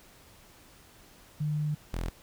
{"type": "tone pair in turn", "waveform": ["sine", "sawtooth"], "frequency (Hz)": [150.5, 42.23], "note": ["D3", "E1"], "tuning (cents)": [43, 43], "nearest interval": "octave + minor seventh", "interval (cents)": 2200, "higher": "first", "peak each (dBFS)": -27, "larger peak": "neither", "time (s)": [[1.4, 1.75], [1.93, 2.1]], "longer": "first", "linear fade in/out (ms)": 10, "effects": ["pink hiss -56 dBFS RMS until 2.22 s"]}